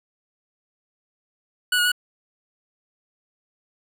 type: tone with pitch steps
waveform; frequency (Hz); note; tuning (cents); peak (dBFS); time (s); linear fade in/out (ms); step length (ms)
25% pulse; 1473 / 1444 / 1468; F#6 / F#6 / F#6; -8 / -43 / -14; -14; 1.72-1.918; 5; 66
effects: none